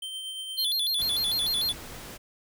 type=tone with tremolo; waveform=square; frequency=3120 Hz; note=G7; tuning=9 cents flat; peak=-33 dBFS; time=0.02-0.67 s; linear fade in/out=5 ms; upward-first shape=triangle; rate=8.6 Hz; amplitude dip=35%
type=tone with vibrato; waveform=square; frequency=3811 Hz; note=A#7; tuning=38 cents sharp; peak=-25 dBFS; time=0.57-1.73 s; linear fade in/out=20 ms; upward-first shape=square; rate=6.7 Hz; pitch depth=170 cents each way
type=noise; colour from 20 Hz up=pink; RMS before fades=-42 dBFS; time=0.98-2.18 s; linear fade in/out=20 ms
effects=none